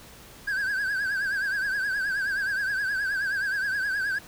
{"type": "tone with vibrato", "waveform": "triangle", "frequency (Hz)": 1592, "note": "G6", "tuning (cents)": 26, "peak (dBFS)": -23, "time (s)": [0.47, 4.19], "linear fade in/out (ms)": 10, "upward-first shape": "triangle", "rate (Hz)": 9.5, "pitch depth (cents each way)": 110, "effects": ["pink hiss -48 dBFS RMS until 4.27 s"]}